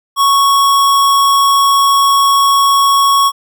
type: tone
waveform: square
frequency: 1108.7 Hz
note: C#6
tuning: in tune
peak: -8 dBFS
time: 0.16-3.32 s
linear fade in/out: 50 ms
effects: none